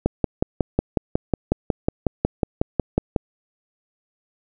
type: click train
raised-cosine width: 2 ms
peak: -4 dBFS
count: 18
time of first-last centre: 0.06-3.162 s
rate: 5.48 Hz
effects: none